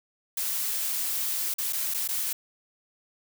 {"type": "noise with dropouts", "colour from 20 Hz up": "blue", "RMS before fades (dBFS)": -29, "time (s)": [0.37, 2.33], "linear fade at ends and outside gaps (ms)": 5, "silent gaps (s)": [[1.54, 1.583], [1.726, 1.73], [1.94, 1.944], [2.077, 2.087]], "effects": []}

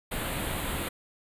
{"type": "band-stop noise", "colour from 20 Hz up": "pink", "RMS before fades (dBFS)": -32, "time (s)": [0.11, 0.89], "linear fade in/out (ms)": 10, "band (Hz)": [4000, 7900], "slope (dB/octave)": 48, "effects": ["resampled to 32000 Hz"]}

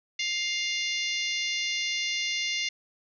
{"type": "harmonic tone", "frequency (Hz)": 702, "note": "F5", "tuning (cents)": 9, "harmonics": [3, 4, 5, 6, 7, 8, 9], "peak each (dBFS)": [-31, -33, -35, -37, -38, -39, -40], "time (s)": [0.19, 2.69], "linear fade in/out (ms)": 5, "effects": []}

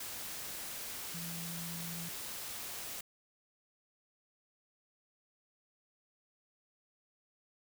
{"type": "tone in noise", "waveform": "sine", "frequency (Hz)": 168.8, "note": "E3", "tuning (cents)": 41, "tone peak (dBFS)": -43, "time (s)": [1.14, 2.09], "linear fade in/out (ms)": 5, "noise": "white", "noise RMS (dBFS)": -43, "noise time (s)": [0, 3.01], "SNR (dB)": -3, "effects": []}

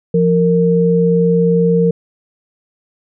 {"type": "tone pair together", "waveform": "sine", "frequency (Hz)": [172.79, 461.3], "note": ["F3", "A#4"], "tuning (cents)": [-18, -18], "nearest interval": "octave + perfect fourth", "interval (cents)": 1700, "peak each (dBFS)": -12, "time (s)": [0.14, 1.91], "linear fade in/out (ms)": 5, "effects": []}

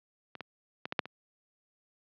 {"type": "clicks", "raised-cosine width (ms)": 0.3, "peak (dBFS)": [-26, -22, -19, -16, -8, -25], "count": 6, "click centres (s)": [0.353, 0.407, 0.855, 0.924, 0.992, 1.056], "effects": ["high-pass 150 Hz 12 dB/octave", "low-pass 4000 Hz 12 dB/octave"]}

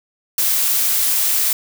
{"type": "noise", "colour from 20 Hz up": "blue", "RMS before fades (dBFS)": -17, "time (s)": [0.38, 1.53], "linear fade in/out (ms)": 2, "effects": []}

